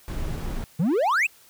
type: noise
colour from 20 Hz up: brown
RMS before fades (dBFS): -29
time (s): 0.08-0.64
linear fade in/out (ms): 0
type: exponential sweep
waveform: triangle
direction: up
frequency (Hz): 145.3 to 2794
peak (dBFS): -17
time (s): 0.79-1.27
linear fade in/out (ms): 10
effects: white hiss -54 dBFS RMS until 1.49 s